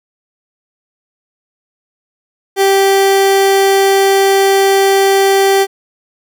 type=tone; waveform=30% pulse; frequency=390.7 Hz; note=G4; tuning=6 cents flat; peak=-5 dBFS; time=2.56-5.67 s; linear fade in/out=50 ms; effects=none